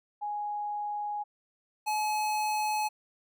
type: tone pair in turn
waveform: sine / square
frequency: 830.6 / 852 Hz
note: G#5 / G#5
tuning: 0 / +44 cents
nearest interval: unison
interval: 44 cents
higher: second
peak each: -31 / -28 dBFS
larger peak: second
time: 0.21-1.24 / 1.86-2.89 s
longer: neither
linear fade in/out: 20 ms
effects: none